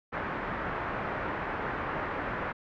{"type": "low-pass noise", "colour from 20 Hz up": "white", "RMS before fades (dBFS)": -34, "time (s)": [0.12, 2.53], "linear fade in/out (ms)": 20, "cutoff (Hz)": 1700, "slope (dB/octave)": 24, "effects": []}